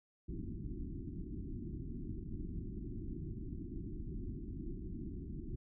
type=low-pass noise; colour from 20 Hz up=pink; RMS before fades=-43 dBFS; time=0.28-5.56 s; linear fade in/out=10 ms; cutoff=370 Hz; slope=96 dB/octave; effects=none